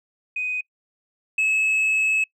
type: tone pair in turn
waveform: sine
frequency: 2500 / 2587 Hz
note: D#7 / E7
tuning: +8 / -33 cents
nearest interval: minor second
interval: 59 cents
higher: second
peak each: -23 / -15 dBFS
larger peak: second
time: 0.36-0.61 / 1.38-2.24 s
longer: second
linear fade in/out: 5 ms
effects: noise-tail reverb RT60 0.1 s tail -25 dB re dry + tanh soft clip ceiling -17 dBFS